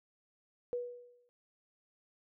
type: tone with exponential decay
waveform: sine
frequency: 486.9 Hz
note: B4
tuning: 25 cents flat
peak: -31 dBFS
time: 0.73-1.29 s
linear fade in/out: 0 ms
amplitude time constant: 120 ms
effects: none